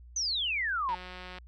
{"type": "exponential sweep", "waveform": "sine", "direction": "down", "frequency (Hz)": [6290, 875], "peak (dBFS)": -28, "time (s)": [0.16, 0.95], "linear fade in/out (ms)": 5}
{"type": "click train", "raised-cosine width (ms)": 0.3, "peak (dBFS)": -28, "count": 91, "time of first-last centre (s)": [0.89, 1.385], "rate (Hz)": 182}
{"effects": ["added 60 Hz sine -48 dBFS peak until 1.47 s"]}